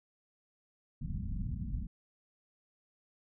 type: low-pass noise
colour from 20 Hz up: pink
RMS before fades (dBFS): -37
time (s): 1.01-1.87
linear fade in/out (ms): 5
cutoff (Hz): 230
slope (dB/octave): 48
effects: none